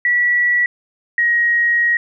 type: tone pair in turn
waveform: sine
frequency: 1943 / 1889.9 Hz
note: B6 / A#6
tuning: -29 / +23 cents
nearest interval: unison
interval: 48 cents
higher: first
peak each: -12 dBFS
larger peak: neither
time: 0.05-0.66 / 1.18-1.97 s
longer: second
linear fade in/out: 2 ms
effects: none